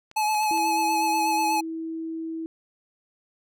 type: clicks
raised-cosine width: 0.2 ms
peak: -28 dBFS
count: 4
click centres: 0.114 / 0.347 / 0.433 / 0.576 s
type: tone with vibrato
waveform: square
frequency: 854 Hz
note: G#5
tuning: 48 cents sharp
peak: -22 dBFS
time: 0.16-1.61 s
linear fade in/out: 10 ms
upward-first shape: sine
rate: 8.2 Hz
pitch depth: 26 cents each way
type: tone with pitch glide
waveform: sine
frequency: 329.6 to 324.7 Hz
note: E4 to E4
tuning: 0 to -26 cents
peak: -29 dBFS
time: 0.51-2.46 s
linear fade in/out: 0 ms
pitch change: -26 cents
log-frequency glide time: 0.64-1.54 s
effects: none